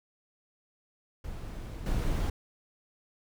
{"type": "noise with level steps", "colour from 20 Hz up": "brown", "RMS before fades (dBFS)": [-39, -29], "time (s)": [1.24, 2.3], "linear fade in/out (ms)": 5, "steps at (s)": 1.86, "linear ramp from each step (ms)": 2, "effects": []}